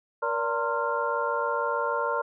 sine tone cluster, 472.5 / 579 / 916 / 1054 / 1388 Hz, A#4 / D5 / A#5 / C6 / F6, +23 / -25 / -31 / +12 / -11 cents, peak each -31 dBFS, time 0.22-2.22 s, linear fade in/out 10 ms, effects none

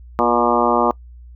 harmonic tone with a mistuned harmonic, 120 Hz, B2, 49 cents flat, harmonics 2 / 3 / 4 / 5 / 6 / 7 / 8 / 9 / 10, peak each -22 / -22 / -22 / -22 / -22 / -22 / -22 / -22 / -22 dBFS, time 0.19-0.91 s, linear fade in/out 0 ms, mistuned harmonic 3, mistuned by -33 cents, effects noise-tail reverb RT60 0.1 s tail -24 dB re dry + added 60 Hz sine -37 dBFS peak until 1.35 s

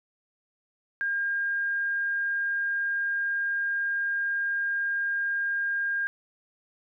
sine tone, 1611 Hz, G6, 47 cents sharp, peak -25 dBFS, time 1.01-6.07 s, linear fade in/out 0 ms, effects none

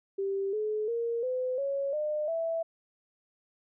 sine tone with pitch steps, 392 / 427.5 / 466.2 / 508.4 / 554.4 / 604.5 / 659.3 Hz, G4 / A4 / A#4 / C5 / C#5 / D5 / E5, 0 / -50 / 0 / -50 / 0 / +50 / 0 cents, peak -28 dBFS, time 0.18-2.63 s, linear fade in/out 10 ms, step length 350 ms, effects none

